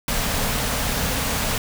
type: band-stop noise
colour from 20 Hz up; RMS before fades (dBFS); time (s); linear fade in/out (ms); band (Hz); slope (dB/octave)
pink; -23; 0.08-1.58; 2; 290 to 410; 96
effects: none